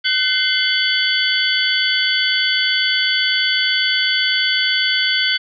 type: tone cluster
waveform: sine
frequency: 1517 / 2086 / 3038 / 3396 / 4548 Hz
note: F#6 / C7 / F#7 / G#7 / C#8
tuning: +43 / -6 / +45 / +38 / +44 cents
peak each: -21 dBFS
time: 0.04-5.38 s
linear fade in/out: 20 ms
effects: none